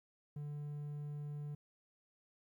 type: tone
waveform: triangle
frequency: 146.83 Hz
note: D3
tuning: in tune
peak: -39 dBFS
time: 0.36-1.55 s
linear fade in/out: 5 ms
effects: 13-bit